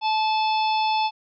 harmonic tone, 870 Hz, A5, 20 cents flat, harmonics 1 / 3 / 4 / 5 / 6, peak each -20 / -30 / -32 / -34 / -36 dBFS, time 0.01-1.11 s, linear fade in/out 50 ms, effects none

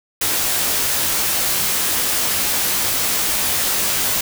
white noise with comb filter, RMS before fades -19 dBFS, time 0.21-4.21 s, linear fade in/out 5 ms, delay 17 ms, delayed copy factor -0.5, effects none

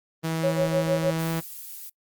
sawtooth tone with pitch glide, 162.2 to 163.8 Hz, E3 to E3, -28 to -11 cents, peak -21 dBFS, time 0.23-1.41 s, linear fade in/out 20 ms, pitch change +17 cents, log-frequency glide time 1.15-1.3 s
sine tone with tremolo, 547 Hz, C#5, 23 cents flat, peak -19 dBFS, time 0.43-1.11 s, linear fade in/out 10 ms, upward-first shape sine, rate 6.5 Hz, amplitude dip 90%
violet noise, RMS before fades -39 dBFS, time 1.18-1.9 s, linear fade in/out 20 ms
effects noise-tail reverb RT60 0.1 s tail -25 dB re dry + Opus 32 kbps

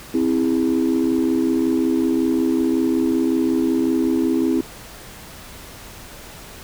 sine chord, C augmented, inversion none, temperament just, 261.6 / 327 / 408.8 Hz, C4 / E4 / G#4, 0 / -14 / -27 cents, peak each -18 / -18 / -24 dBFS, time 0.14-4.61 s, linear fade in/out 5 ms, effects tanh soft clip ceiling -10 dBFS + pink hiss -39 dBFS RMS until 6.63 s

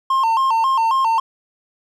triangle tone with vibrato, 981 Hz, B5, 12 cents flat, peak -12 dBFS, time 0.1-1.2 s, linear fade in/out 5 ms, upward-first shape square, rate 3.7 Hz, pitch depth 140 cents each way, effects none

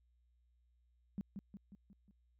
sine tone with echo, 198.8 Hz, G3, 25 cents sharp, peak -37 dBFS, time 1.18-1.21 s, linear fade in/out 0 ms, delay 180 ms, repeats 5, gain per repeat -5 dB, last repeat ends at 2.11 s, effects added 60 Hz sine -70 dBFS peak until 2.39 s

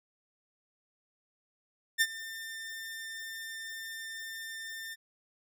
sawtooth tone with ADSR envelope, 1798 Hz, A6, 37 cents sharp, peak -18 dBFS, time 1.98-4.96 s, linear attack 32 ms, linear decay 49 ms, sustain -18 dB, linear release 33 ms, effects none

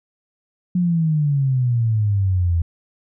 sine exponential sweep, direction down, 182.1 to 82.41 Hz, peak -15 dBFS, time 0.75-2.62 s, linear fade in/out 5 ms, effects none

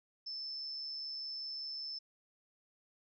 sine tone with amplitude modulation, 5274 Hz, E8, in tune, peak -38 dBFS, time 0.26-1.99 s, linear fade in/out 10 ms, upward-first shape sine, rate 145 Hz, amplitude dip 35%, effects none

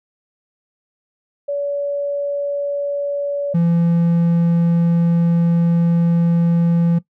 sine / triangle tone pair in turn, 570 / 169.46 Hz, C#5 / E3, +48 / +48 cents, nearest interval octave + major sixth, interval 2100 cents, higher first, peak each -18 / -10 dBFS, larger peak second, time 1.48-3.54 / 3.54-6.99 s, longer second, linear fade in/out 10 ms, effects noise-tail reverb RT60 0.1 s tail -18 dB re dry

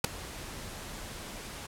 pink noise with ADSR envelope, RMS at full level -19 dBFS, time 0.04-1.67 s, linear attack 5 ms, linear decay 6 ms, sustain -23 dB, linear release 13 ms, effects low-pass 12000 Hz 12 dB/octave

